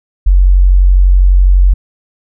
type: tone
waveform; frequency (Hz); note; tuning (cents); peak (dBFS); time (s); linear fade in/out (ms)
sine; 46.01; F#1; -9; -3; 0.26-1.74; 10
effects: none

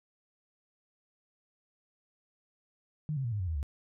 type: tone with pitch steps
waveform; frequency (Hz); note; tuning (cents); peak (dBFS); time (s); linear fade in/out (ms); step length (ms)
sine; 152.2 / 134.04 / 118.04 / 103.96 / 91.55 / 80.63 / 71; D#3 / C3 / A#2 / G#2 / F#2 / E2 / C#2; -38 / +42 / +22 / +2 / -18 / -38 / +42; -30; 3.09-3.629; 0; 77
effects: none

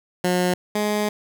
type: tone pair in turn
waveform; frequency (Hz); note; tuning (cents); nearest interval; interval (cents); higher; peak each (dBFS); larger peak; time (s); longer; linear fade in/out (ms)
15% pulse; 180 / 209.5; F#3 / G#3; -47 / +15; minor third; 262; second; -12 / -14; first; 0.24-0.54 / 0.75-1.09; second; 5
effects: none

